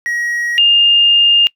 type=tone pair in turn; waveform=triangle / sine; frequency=1900 / 2817 Hz; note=A#6 / F7; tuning=+33 / +14 cents; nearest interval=perfect fifth; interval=681 cents; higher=second; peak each=-14 / -6 dBFS; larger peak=second; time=0.06-0.58 / 0.58-1.47 s; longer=second; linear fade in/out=0 ms; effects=noise-tail reverb RT60 0.1 s tail -24 dB re dry